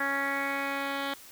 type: tone with low-pass filter sweep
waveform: 10% pulse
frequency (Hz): 277.4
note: C#4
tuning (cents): +1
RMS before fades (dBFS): -31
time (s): 0-1.14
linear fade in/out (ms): 5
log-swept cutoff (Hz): 1800 to 3100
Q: 5.4
effects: white hiss -50 dBFS RMS until 1.31 s